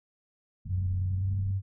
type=low-pass noise; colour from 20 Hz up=pink; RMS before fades=-40 dBFS; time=0.65-1.52 s; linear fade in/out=10 ms; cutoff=220 Hz; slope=96 dB/octave
type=tone with pitch glide; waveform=sine; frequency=92.5 to 96.93 Hz; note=F#2 to G2; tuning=0 to -19 cents; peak=-26 dBFS; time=0.68-1.62 s; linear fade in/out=50 ms; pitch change=+81 cents; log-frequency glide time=1.01-1.37 s
effects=none